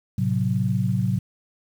sine chord, F# diminished, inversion first, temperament equal, 110 / 130.81 / 185 Hz, A2 / C3 / F#3, 0 / 0 / 0 cents, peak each -24 dBFS, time 0.18-1.19 s, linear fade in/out 5 ms, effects 8-bit

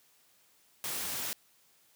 white noise, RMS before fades -36 dBFS, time 0.84-1.33 s, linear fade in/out 0 ms, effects white hiss -66 dBFS RMS until 1.95 s + high-pass 80 Hz 12 dB/octave

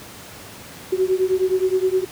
sine beating tone pair, 370 / 379.6 Hz, F#4 / F#4, 0 / +44 cents, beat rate 9.6 Hz, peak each -19 / -20 dBFS, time 0.92-2.05 s, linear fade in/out 10 ms, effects pink hiss -39 dBFS RMS until 2.11 s + high-pass 80 Hz 12 dB/octave

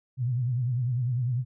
sine tone with vibrato, 123.47 Hz, B2, in tune, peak -24 dBFS, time 0.17-1.45 s, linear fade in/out 50 ms, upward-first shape triangle, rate 10 Hz, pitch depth 130 cents each way, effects none

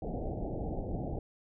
pink low-pass noise, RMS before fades -36 dBFS, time 0.02-1.19 s, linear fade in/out 2 ms, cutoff 790 Hz, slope 96 dB/octave, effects none

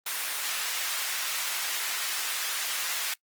pink high-pass noise, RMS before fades -31 dBFS, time 0.06-3.14 s, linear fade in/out 5 ms, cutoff 1500 Hz, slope 12 dB/octave, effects noise-tail reverb RT60 0.1 s tail -24 dB re dry + Opus 24 kbps

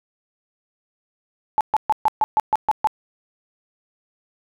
sine tone bursts, 863 Hz, A5, 34 cents flat, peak -13 dBFS, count 9, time 1.58-2.872 s, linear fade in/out 0 ms, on 28 ms, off 130 ms, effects none

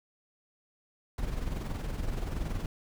brown noise with amplitude modulation, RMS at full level -31 dBFS, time 1.18-2.66 s, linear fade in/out 2 ms, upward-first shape sine, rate 21.2 Hz, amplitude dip 55%, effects none

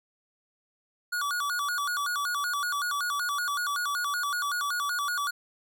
square tone with vibrato, 1288 Hz, E6, 41 cents flat, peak -28 dBFS, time 1.12-5.31 s, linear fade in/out 10 ms, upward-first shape square, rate 5.3 Hz, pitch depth 200 cents each way, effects none

